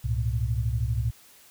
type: tone cluster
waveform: sine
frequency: 66.4 / 106.7 / 119.3 Hz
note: C2 / G#2 / A#2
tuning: +26 / +47 / +41 cents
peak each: -28 dBFS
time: 0.04-1.11 s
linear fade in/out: 10 ms
effects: white hiss -54 dBFS RMS until 1.5 s